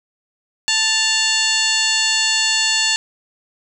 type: harmonic tone with a mistuned harmonic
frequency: 880 Hz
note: A5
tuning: in tune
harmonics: 1 / 2 / 3 / 4 / 5 / 6 / 7 / 8 / 9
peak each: -30 / -23 / -20 / -24 / -20 / -32 / -28 / -24 / -26 dBFS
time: 0.68-2.96 s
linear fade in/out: 0 ms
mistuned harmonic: 3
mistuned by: +94 cents
effects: 8-bit